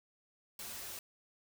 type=noise with comb filter; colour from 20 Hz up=white; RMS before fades=-45 dBFS; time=0.59-0.99 s; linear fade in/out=2 ms; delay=6.5 ms; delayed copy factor=-0.75; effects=none